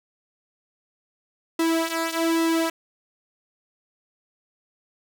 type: tone with flanger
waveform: sawtooth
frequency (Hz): 328.8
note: E4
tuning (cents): -4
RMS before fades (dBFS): -23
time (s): 1.59-2.7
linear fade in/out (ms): 5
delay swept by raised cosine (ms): 1.3 to 3.4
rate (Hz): 1.2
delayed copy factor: -0.75
effects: none